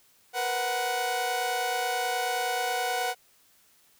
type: tone cluster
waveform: sawtooth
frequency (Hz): 473.6 / 503 / 741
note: A#4 / B4 / F#5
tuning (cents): +27 / +32 / +2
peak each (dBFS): -31 / -32 / -24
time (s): 0.33-3.15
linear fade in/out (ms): 50
effects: white hiss -62 dBFS RMS until 3.99 s